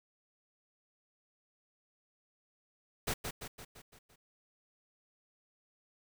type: noise with echo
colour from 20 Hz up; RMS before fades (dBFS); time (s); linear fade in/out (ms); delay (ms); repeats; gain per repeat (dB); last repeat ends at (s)
pink; -34; 3.07-3.14; 10; 170; 6; -5; 4.16
effects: none